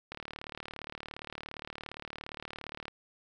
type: click train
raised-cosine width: 0.3 ms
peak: -24 dBFS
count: 104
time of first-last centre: 0.12-2.881 s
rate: 37.3 Hz
effects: none